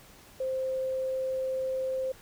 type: tone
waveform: sine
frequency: 523.3 Hz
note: C5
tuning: in tune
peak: -28 dBFS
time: 0.4-2.12 s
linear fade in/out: 5 ms
effects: pink hiss -54 dBFS RMS until 2.21 s

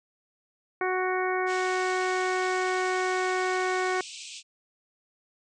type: harmonic tone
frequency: 370 Hz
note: F#4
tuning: in tune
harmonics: 1 / 2 / 3 / 4 / 5 / 6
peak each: -28 / -31 / -33 / -34 / -35 / -36 dBFS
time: 0.81-4.01 s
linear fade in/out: 2 ms
type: band-pass noise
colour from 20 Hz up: pink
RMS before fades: -42 dBFS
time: 1.46-4.43 s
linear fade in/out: 50 ms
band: 2400 to 8400 Hz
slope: 96 dB/octave
effects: none

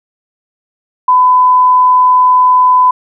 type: tone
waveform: sine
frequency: 1005 Hz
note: B5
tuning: 30 cents sharp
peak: -4 dBFS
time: 1.08-2.91 s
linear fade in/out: 5 ms
effects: none

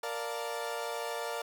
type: chord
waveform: 30% pulse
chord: Bb major seventh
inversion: none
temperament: equal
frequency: 466.2 / 587.3 / 698.5 / 880 Hz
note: Bb4 / D5 / F5 / A5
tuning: 0 / 0 / 0 / 0 cents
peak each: -36 / -37 / -38 / -40 dBFS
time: 0.03-1.42 s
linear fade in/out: 5 ms
effects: none

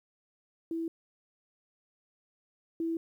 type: tone pair in turn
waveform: sine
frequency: 329.6 / 329.6 Hz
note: E4 / E4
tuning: 0 / 0 cents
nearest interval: unison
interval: 0 cents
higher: neither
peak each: -31 / -29 dBFS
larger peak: second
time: 0.71-0.88 / 2.8-2.97 s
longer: neither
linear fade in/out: 2 ms
effects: 11-bit

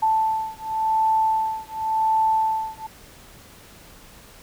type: beating tone pair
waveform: sine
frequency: 880 / 880.91 Hz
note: A5 / A5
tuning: 0 / +2 cents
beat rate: 0.91 Hz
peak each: -22 dBFS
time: 0.02-2.87 s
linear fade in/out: 10 ms
effects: pink hiss -47 dBFS RMS until 4.42 s

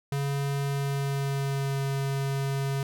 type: tone with pitch glide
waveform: square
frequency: 140 to 137.44 Hz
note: C#3 to C#3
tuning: +18 to -14 cents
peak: -27 dBFS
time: 0.12-2.83 s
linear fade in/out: 2 ms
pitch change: -32 cents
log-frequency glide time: 0.64-1.81 s
effects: none

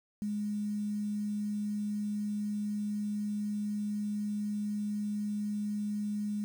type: tone with quantisation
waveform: sine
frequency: 208 Hz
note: G#3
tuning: 3 cents sharp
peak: -31 dBFS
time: 0.22-6.44 s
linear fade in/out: 0 ms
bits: 9
effects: none

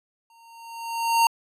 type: tone with exponential growth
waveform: square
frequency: 921 Hz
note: A#5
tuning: 21 cents flat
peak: -15 dBFS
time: 0.3-1.27 s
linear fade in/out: 2 ms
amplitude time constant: 210 ms
effects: resampled to 32000 Hz

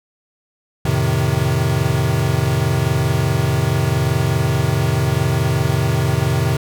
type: chord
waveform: square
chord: F dominant seventh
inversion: none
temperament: equal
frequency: 87.31 / 110 / 130.81 / 155.56 Hz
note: F2 / A2 / C3 / Eb3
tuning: 0 / 0 / 0 / 0 cents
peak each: -24 / -22 / -19 / -22 dBFS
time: 0.85-6.57 s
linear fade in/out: 5 ms
effects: none

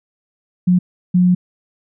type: tone bursts at uneven times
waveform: sine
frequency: 180 Hz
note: F#3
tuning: 47 cents flat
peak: -9 dBFS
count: 2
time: 0.67-0.79 / 1.14-1.35 s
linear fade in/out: 10 ms
effects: none

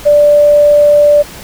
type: tone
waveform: sine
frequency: 587.3 Hz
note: D5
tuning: in tune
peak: -3 dBFS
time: 0.05-1.23 s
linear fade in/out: 20 ms
effects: pink hiss -30 dBFS RMS until 1.43 s

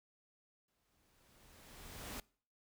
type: noise with exponential growth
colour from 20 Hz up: pink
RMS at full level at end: -44 dBFS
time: 0.68-2.2 s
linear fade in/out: 2 ms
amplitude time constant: 330 ms
effects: noise-tail reverb RT60 0.5 s tail -24 dB re dry

